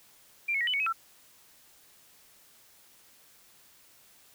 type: tone with pitch steps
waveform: sine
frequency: 2373 / 2191 / 1901 / 2992 / 2226 / 2549 / 1341 Hz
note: D7 / C#7 / A#6 / F#7 / C#7 / D#7 / E6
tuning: +17 / -21 / +33 / +19 / +7 / +41 / +29 cents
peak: -26 dBFS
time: 0.48-0.928 s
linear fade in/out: 10 ms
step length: 64 ms
effects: white hiss -59 dBFS RMS until 4.34 s